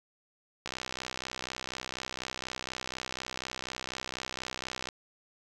click train, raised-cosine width 0.2 ms, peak -18 dBFS, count 272, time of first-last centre 0.66-4.888 s, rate 64.1 Hz, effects none

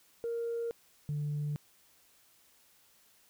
sine tone pair in turn, 466.2 / 147.52 Hz, A#4 / D3, 0 / +8 cents, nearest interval octave + minor sixth, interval 1992 cents, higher first, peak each -31 / -30 dBFS, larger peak second, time 0.24-0.71 / 1.09-1.56 s, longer neither, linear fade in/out 0 ms, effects tanh soft clip ceiling -29 dBFS + white hiss -65 dBFS RMS until 3.29 s

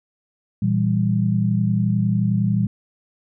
sine chord, E diminished, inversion second, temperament equal, 116.54 / 164.81 / 196 Hz, Bb2 / E3 / G3, 0 / 0 / 0 cents, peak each -20 / -23 / -20 dBFS, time 0.62-2.67 s, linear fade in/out 5 ms, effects none

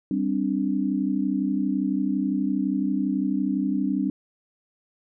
sine chord, G suspended fourth, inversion none, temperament equal, 196 / 261.6 / 293.7 Hz, G3 / C4 / D4, 0 / 0 / 0 cents, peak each -26 dBFS, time 0.11-4.1 s, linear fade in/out 2 ms, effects none

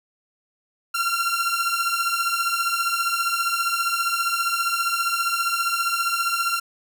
sawtooth beating tone pair, 1365 / 1380 Hz, F6 / F6, -40 / -21 cents, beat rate 15 Hz, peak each -21 / -20 dBFS, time 0.94-6.6 s, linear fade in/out 10 ms, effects none

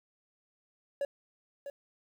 triangle tone with echo, 563 Hz, C#5, 27 cents sharp, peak -27 dBFS, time 1.01-1.05 s, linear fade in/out 2 ms, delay 650 ms, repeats 1, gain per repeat -9 dB, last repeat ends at 1.7 s, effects 10-bit

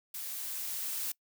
blue noise with level ramp, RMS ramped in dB -40 to -35 dBFS, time 0.14-1.12 s, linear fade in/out 5 ms, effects noise-tail reverb RT60 0.1 s tail -23 dB re dry

